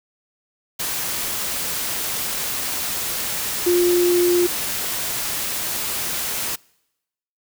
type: tone in noise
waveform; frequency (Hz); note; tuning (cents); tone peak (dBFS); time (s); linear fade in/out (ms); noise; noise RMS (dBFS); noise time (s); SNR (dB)
sine; 352.5; F4; +16; -14; 3.66-4.47; 10; white; -25; 0.79-6.56; +8
effects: noise-tail reverb RT60 0.9 s tail -26 dB re dry